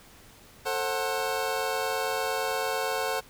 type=chord; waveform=25% pulse; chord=F# diminished; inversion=first; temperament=just; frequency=444 / 532.8 / 740 Hz; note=A4 / C5 / F#5; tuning=+16 / +31 / 0 cents; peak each=-28 dBFS; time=0.65-3.21 s; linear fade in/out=20 ms; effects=pink hiss -53 dBFS RMS until 3.29 s